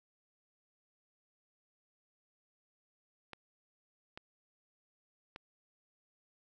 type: clicks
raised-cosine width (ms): 0.3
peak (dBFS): -29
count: 3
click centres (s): 3.333 / 4.175 / 5.361
effects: none